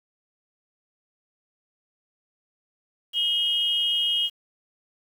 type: tone pair together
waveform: sine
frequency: 2891 / 3232 Hz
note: F#7 / G#7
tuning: -41 / -48 cents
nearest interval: major second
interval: 193 cents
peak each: -23 dBFS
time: 3.13-4.3 s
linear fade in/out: 50 ms
effects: tanh soft clip ceiling -14 dBFS + 8-bit